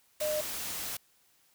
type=tone in noise; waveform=sine; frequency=608 Hz; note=D#5; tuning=40 cents flat; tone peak=-29 dBFS; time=0.21-0.41 s; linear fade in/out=5 ms; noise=white; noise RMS=-37 dBFS; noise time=0.2-0.97 s; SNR=+5 dB; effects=white hiss -67 dBFS RMS until 1.54 s